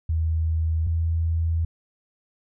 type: tone pair in turn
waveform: sine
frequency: 80.5 / 82.24 Hz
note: E2 / E2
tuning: -41 / -4 cents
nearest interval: unison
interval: 37 cents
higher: second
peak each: -20 dBFS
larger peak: neither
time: 0.09-0.87 / 0.87-1.65 s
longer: neither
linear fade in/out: 5 ms
effects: none